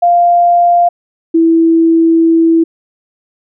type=tone pair in turn; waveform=sine; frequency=697 / 328.9 Hz; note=F5 / E4; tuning=-4 / -4 cents; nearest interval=octave + minor second; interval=1300 cents; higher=first; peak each=-5 dBFS; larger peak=neither; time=0.02-0.89 / 1.34-2.64 s; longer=second; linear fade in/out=10 ms; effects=none